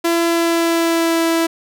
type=tone with pitch glide; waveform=sawtooth; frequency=337.2 to 330.5 Hz; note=E4 to E4; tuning=+39 to +5 cents; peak=-10 dBFS; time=0.04-1.47 s; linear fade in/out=10 ms; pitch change=-34 cents; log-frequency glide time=0.24-1.23 s; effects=none